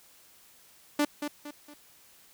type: tone with echo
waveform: sawtooth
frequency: 293.7 Hz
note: D4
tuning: in tune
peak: -19 dBFS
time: 0.99-1.05 s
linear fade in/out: 5 ms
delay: 230 ms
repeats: 3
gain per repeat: -8 dB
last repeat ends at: 1.74 s
effects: white hiss -58 dBFS RMS until 2.33 s